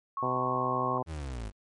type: tone with pitch glide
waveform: sine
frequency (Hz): 1100 to 1089.9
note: C#6 to C#6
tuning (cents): -14 to -30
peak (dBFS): -30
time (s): 0.17-0.98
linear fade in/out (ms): 2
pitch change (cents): -16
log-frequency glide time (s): 0.4-0.65
type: harmonic tone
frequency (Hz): 127.1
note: C3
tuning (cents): -50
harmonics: 1 / 2 / 3 / 4 / 5 / 6 / 7 / 8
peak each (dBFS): -37 / -37 / -37 / -37 / -37 / -37 / -37 / -37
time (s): 0.22-1.03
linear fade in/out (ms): 10
type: linear sweep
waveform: 35% pulse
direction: down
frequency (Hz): 83.5 to 49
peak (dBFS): -33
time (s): 1.06-1.52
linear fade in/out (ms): 50
effects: MP3 48 kbps